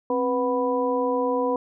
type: harmonic tone with a mistuned harmonic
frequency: 246.9 Hz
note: B3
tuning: in tune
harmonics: 1 / 2 / 3 / 4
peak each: -27 / -23 / -33 / -27 dBFS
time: 0.1-1.56 s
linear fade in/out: 2 ms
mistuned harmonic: 1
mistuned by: +120 cents
effects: none